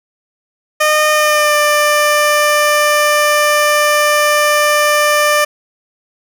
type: tone with pitch glide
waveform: 15% pulse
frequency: 610 to 594.7 Hz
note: D#5 to D5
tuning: -34 to +22 cents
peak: -3 dBFS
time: 0.8-5.45 s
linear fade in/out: 10 ms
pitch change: -44 cents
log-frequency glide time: 1.11-1.56 s
effects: none